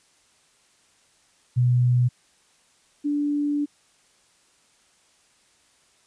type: tone pair in turn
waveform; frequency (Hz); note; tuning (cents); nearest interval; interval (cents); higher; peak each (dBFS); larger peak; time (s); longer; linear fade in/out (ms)
sine; 123.47 / 291.3; B2 / D4; 0 / -14; octave + minor third; 1486; second; -16 / -21; first; 1.56-2.09 / 3.04-3.66; second; 20
effects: white hiss -61 dBFS RMS until 6.06 s + resampled to 22050 Hz